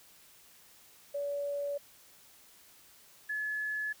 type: tone pair in turn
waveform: sine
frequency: 571 / 1711.1 Hz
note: D5 / A6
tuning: -49 / -49 cents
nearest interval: octave + perfect fifth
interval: 1900 cents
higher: second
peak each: -32 / -32 dBFS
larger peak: neither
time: 1.14-1.78 / 3.29-3.93 s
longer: neither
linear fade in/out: 10 ms
effects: white hiss -59 dBFS RMS until 4 s